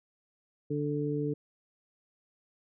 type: harmonic tone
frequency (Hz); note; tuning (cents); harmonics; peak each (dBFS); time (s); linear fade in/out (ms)
146.83; D3; 0; 1 / 2 / 3; -33 / -33 / -33; 0.7-1.34; 10
effects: none